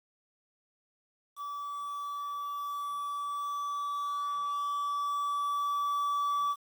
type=tone with level ramp; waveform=triangle; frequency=1152 Hz; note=D6; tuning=34 cents flat; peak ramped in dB=-34 to -25 dBFS; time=1.36-6.56 s; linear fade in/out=50 ms; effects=9-bit